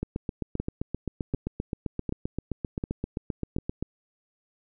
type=two click trains; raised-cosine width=3 ms; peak=-16 / -16 dBFS; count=30 / 5; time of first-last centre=0.03-3.826 / 0.6-3.585 s; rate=7.64 / 1.34 Hz; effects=none